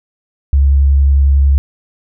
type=tone with vibrato; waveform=sine; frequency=69.3 Hz; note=C#2; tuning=in tune; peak=-6 dBFS; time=0.53-1.58 s; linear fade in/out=0 ms; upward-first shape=sine; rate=11 Hz; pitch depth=14 cents each way; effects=none